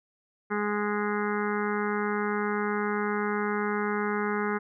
harmonic tone, 207.7 Hz, G#3, in tune, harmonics 1 / 2 / 4 / 5 / 6 / 7 / 8 / 9 / 10, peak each -31 / -30 / -36 / -38 / -35 / -36 / -39 / -42 / -41 dBFS, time 0.5-4.59 s, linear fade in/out 20 ms, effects none

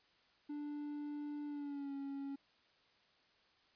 triangle tone with pitch glide, 293.7 to 277.2 Hz, D4 to C#4, 0 to 0 cents, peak -39 dBFS, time 0.49-2.36 s, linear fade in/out 10 ms, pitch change -100 cents, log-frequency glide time 1.46-1.94 s, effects white hiss -71 dBFS RMS until 3.75 s + resampled to 11025 Hz

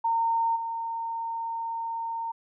sine tone with level steps, 916 Hz, A#5, 31 cents flat, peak -22 / -29 dBFS, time 0.04-2.32 s, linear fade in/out 10 ms, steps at 0.55 s, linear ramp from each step 20 ms, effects none

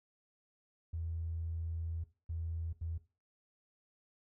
triangle tone bursts at uneven times, 82.41 Hz, E2, in tune, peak -32 dBFS, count 3, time 0.93-2.04 / 2.29-2.73 / 2.81-2.98 s, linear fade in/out 10 ms, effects noise-tail reverb RT60 0.3 s tail -19 dB re dry + tanh soft clip ceiling -34 dBFS

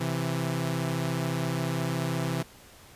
sawtooth tone pair together, 131.36 / 165.5 Hz, C3 / E3, +7 / +7 cents, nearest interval major third, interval 400 cents, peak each -26 / -26 dBFS, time 0-2.43 s, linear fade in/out 10 ms, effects pink hiss -52 dBFS RMS until 2.95 s + resampled to 32000 Hz

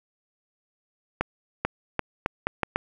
accelerating click train, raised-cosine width 0.5 ms, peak -8 dBFS, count 7, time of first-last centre 1.21-2.76 s, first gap 440 ms, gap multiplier 0.78, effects 8-bit

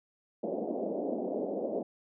white band-pass noise, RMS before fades -34 dBFS, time 0.43-1.83 s, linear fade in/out 5 ms, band 200 to 650 Hz, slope 48 dB/octave, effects none

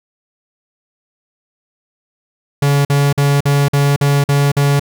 45% pulse tone bursts, 141.9 Hz, C#3, 41 cents sharp, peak -10 dBFS, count 8, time 2.62-4.796 s, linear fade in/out 5 ms, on 230 ms, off 48 ms, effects none

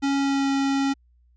square tone with pitch glide, 277.2 to 274.3 Hz, C#4 to C#4, 0 to -18 cents, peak -21 dBFS, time 0.02-0.94 s, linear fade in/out 20 ms, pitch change -18 cents, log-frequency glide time 0.17-0.5 s, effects added 60 Hz sine -56 dBFS peak until 1.36 s + resampled to 16000 Hz

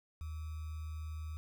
sine tone with sample-and-hold, 78.3 Hz, D#2, 11 cents sharp, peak -39 dBFS, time 0.21-1.37 s, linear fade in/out 0 ms, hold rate 1225 Hz, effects none

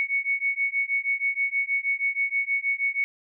sine beating tone pair, 2217 / 2223.3 Hz, C#7 / C#7, 0 / +5 cents, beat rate 6.3 Hz, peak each -26 / -26 dBFS, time 0-3.04 s, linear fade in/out 0 ms, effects none

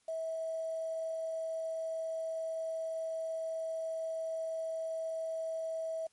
sine tone with quantisation, 648 Hz, E5, 30 cents flat, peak -34 dBFS, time 0.08-6.07 s, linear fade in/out 5 ms, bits 9, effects white hiss -72 dBFS RMS until 6.12 s + MP3 48 kbps

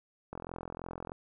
click train, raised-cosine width 1 ms, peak -26 dBFS, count 35, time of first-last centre 0.33-1.119 s, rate 43.1 Hz, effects none

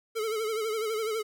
square tone with vibrato, 438.5 Hz, A4, 6 cents flat, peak -29 dBFS, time 0.15-1.23 s, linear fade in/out 20 ms, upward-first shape sine, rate 12 Hz, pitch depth 69 cents each way, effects none

